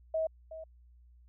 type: tone with echo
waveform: sine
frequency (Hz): 640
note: D#5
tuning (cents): +49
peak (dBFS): -28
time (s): 0.14-0.27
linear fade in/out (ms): 5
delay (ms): 370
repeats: 1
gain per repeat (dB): -13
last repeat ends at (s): 0.64
effects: added 60 Hz sine -56 dBFS peak until 1.28 s